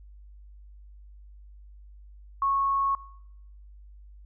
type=tone; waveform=sine; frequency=1100 Hz; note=C#6; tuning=14 cents flat; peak=-22 dBFS; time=2.42-2.95 s; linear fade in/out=2 ms; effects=noise-tail reverb RT60 0.8 s tail -22 dB re dry + added 50 Hz sine -46 dBFS peak until 4.25 s

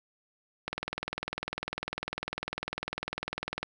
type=click train; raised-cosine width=0.3 ms; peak=-16 dBFS; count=60; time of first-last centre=0.68-3.63 s; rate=20 Hz; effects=none

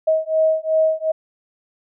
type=beating tone pair; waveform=sine; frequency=633 / 635.7 Hz; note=D#5 / D#5; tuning=+30 / +37 cents; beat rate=2.7 Hz; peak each=-18 dBFS; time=0.07-1.12 s; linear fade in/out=10 ms; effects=none

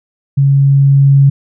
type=tone with level ramp; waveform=sine; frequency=138.59 Hz; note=C#3; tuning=in tune; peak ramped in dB=-6 to -3 dBFS; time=0.37-1.3 s; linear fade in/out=10 ms; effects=none

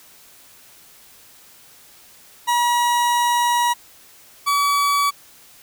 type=tone pair in turn; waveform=40% pulse; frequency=960 / 1141.6 Hz; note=B5 / D6; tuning=-49 / -49 cents; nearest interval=minor third; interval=300 cents; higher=second; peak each=-15 / -15 dBFS; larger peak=neither; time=2.47-3.74 / 4.46-5.11 s; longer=first; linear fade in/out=20 ms; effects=white hiss -48 dBFS RMS until 5.62 s

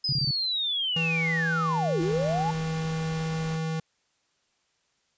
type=linear two-way sweep; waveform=sine; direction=down then up; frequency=5100 to 318.4 to 877 Hz; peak=-25 dBFS; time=0.04-2.51 s; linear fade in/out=5 ms; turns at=2.01 s
type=tone bursts; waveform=sine; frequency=137.9 Hz; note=C#3; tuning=9 cents flat; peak=-25 dBFS; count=4; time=0.09-0.309 s; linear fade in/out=2 ms; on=36 ms; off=25 ms
type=tone with pitch glide; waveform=square; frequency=163.7 to 160.42 Hz; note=E3 to E3; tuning=-12 to -47 cents; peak=-28 dBFS; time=0.96-3.8 s; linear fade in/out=5 ms; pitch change=-35 cents; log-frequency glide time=1.61-1.74 s
type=noise; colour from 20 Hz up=pink; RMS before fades=-42 dBFS; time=1.98-3.6 s; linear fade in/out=50 ms
effects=white hiss -71 dBFS RMS until 5.17 s + resampled to 16000 Hz

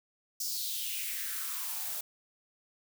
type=noise with high-pass filter sweep; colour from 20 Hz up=blue; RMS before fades=-36 dBFS; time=0.4-2.01 s; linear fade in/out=5 ms; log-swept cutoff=5600 to 590 Hz; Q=3.7; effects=none

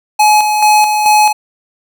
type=tone with tremolo; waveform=square; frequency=847 Hz; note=G#5; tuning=34 cents sharp; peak=-6 dBFS; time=0.19-1.33 s; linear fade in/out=10 ms; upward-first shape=square; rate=2.3 Hz; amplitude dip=45%; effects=none

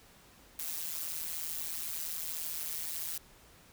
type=noise with amplitude modulation; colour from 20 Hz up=blue; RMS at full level=-34 dBFS; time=0.59-3.18 s; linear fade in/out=2 ms; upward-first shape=sine; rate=161 Hz; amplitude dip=95%; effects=pink hiss -59 dBFS RMS until 3.72 s

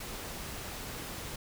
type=noise; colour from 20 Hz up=pink; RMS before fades=-41 dBFS; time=0-1.36 s; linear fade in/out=5 ms; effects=none

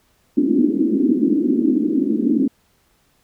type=band-pass noise; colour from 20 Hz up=white; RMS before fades=-17 dBFS; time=0.37-2.48 s; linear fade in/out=5 ms; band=230 to 320 Hz; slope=48 dB/octave; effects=pink hiss -61 dBFS RMS until 3.23 s

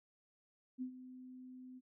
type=tone with ADSR envelope; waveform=sine; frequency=254.9 Hz; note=C4; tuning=45 cents flat; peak=-37 dBFS; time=0.78-1.81 s; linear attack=37 ms; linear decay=90 ms; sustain=-13 dB; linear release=36 ms; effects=none

